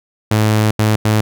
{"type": "tone bursts at uneven times", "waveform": "sawtooth", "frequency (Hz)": 107.8, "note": "A2", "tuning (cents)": -35, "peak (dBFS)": -7, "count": 3, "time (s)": [[0.31, 0.71], [0.79, 0.96], [1.05, 1.21]], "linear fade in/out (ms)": 5, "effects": []}